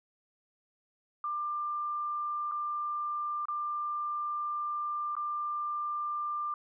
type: tone with dropouts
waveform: sine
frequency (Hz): 1191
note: D6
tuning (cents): +24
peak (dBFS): -31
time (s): 1.24-6.54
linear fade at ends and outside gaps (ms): 2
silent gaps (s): 2.514-2.519 / 3.455-3.484 / 5.153-5.166
effects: none